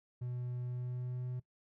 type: tone with pitch glide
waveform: triangle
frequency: 123.47 to 125.34 Hz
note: B2 to B2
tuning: 0 to +26 cents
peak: -35 dBFS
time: 0.21-1.4 s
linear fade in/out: 10 ms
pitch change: +26 cents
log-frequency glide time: 0.62-1.28 s
effects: noise-tail reverb RT60 0.1 s tail -18 dB re dry

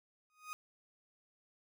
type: tone with exponential growth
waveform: 30% pulse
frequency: 1244.5 Hz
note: D#6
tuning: in tune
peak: -36 dBFS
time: 0.3-0.53 s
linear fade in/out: 0 ms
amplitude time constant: 48 ms
effects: none

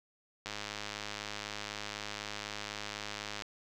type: click train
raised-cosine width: 0.2 ms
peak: -21 dBFS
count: 309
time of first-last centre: 0.46-3.422 s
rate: 104 Hz
effects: none

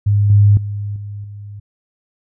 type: tone with level steps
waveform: sine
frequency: 102.4 Hz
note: G#2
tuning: 24 cents flat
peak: -10 / -6 / -20 / -25 / -29 dBFS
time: 0.06-1.6 s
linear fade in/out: 10 ms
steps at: 0.3 / 0.57 / 0.96 / 1.24 s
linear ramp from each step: 2 ms
effects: none

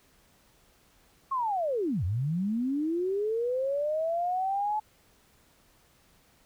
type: linear two-way sweep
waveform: sine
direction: down then up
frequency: 1103 to 82.41 to 862 Hz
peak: -26 dBFS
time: 1.31-4.8 s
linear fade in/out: 10 ms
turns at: 2.04 s
effects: pink hiss -63 dBFS RMS until 6.45 s

